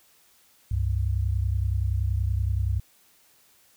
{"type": "tone pair together", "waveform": "sine", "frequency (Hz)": [67.3, 97.87], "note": ["C2", "G2"], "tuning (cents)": [49, -2], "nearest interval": "tritone", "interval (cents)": 649, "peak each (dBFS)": -25, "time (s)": [0.71, 2.8], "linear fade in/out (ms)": 5, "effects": ["white hiss -60 dBFS RMS until 3.76 s"]}